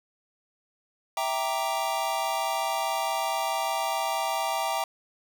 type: chord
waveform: square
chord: E half-diminished seventh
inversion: none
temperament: equal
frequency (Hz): 659.3 / 784 / 932.3 / 1174.7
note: E5 / G5 / Bb5 / D6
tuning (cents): 0 / 0 / 0 / 0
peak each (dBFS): -33 / -31 / -32 / -35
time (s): 1.17-4.84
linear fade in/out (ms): 2
effects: none